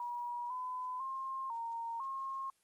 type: tone with pitch steps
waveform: sine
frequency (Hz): 962 / 1009 / 1063 / 924 / 1075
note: B5 / B5 / C6 / A#5 / C6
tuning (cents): -46 / +37 / +27 / -16 / +47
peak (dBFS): -37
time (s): 0-2.5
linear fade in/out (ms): 2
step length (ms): 500
effects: white hiss -74 dBFS RMS until 2.63 s + Opus 32 kbps